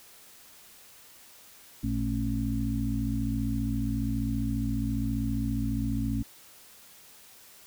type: harmonic tone with a mistuned harmonic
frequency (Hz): 54.8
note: A1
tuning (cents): -6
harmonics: 1 / 2 / 4 / 5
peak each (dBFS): -32 / -32 / -32 / -32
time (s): 1.83-6.23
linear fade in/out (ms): 10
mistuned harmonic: 2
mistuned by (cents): +97
effects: white hiss -53 dBFS RMS until 7.66 s